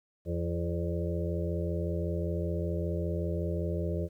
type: harmonic tone with a mistuned harmonic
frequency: 85.2 Hz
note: F2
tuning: 42 cents flat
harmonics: 1 / 2 / 4 / 5 / 6 / 7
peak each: -32 / -35 / -38 / -39 / -40 / -40 dBFS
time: 0.25-4.09 s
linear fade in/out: 50 ms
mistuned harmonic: 6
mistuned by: +37 cents
effects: 11-bit